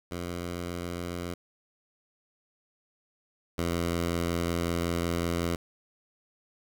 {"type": "tone pair in turn", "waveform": "10% pulse", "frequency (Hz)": [87.31, 85.41], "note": ["F2", "F2"], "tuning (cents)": [0, -38], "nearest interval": "unison", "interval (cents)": 38, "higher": "first", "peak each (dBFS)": [-25, -19], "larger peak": "second", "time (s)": [[0.11, 1.34], [3.58, 5.56]], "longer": "second", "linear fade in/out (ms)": 5, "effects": []}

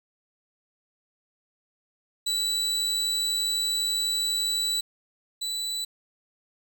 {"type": "tone pair in turn", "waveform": "35% pulse", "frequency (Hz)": [3951, 3969], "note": ["B7", "B7"], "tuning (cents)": [0, 8], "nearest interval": "unison", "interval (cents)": 8, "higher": "second", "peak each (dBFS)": [-22, -26], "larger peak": "first", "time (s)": [[2.26, 4.81], [5.41, 5.85]], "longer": "first", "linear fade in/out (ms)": 10, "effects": []}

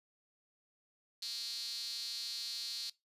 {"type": "tone with high-pass filter", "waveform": "sawtooth", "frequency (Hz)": 233.1, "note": "A#3", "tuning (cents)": 0, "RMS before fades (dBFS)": -41, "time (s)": [1.22, 2.9], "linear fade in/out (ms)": 5, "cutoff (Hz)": 4300, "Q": 8.3, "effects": ["noise-tail reverb RT60 0.2 s tail -20 dB re dry", "resampled to 32000 Hz"]}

